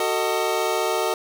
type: chord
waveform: 25% pulse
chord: D# diminished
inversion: first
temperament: just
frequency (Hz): 373.4 / 448 / 622.3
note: F#4 / A4 / D#5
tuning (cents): +16 / +31 / 0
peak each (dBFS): -22 / -21 / -22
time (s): 0-1.14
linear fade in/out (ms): 2
effects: none